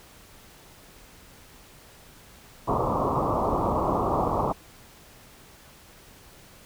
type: low-pass noise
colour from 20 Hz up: white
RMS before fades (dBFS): -25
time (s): 2.67-4.53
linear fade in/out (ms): 20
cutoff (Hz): 1200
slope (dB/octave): 96
effects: pink hiss -51 dBFS RMS until 6.65 s